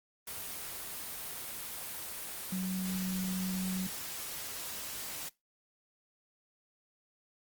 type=tone in noise; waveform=sine; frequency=186.4 Hz; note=F#3; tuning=13 cents sharp; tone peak=-32 dBFS; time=2.52-3.87 s; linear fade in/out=5 ms; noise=white; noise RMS=-41 dBFS; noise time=0.27-5.29 s; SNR=+6 dB; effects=noise-tail reverb RT60 0.2 s tail -21 dB re dry + Opus 24 kbps